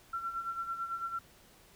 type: tone with tremolo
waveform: sine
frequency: 1357 Hz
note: E6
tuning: 50 cents sharp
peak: -32 dBFS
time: 0.13-1.19 s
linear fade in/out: 5 ms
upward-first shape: sine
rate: 9 Hz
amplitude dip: 65%
effects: pink hiss -60 dBFS RMS until 1.75 s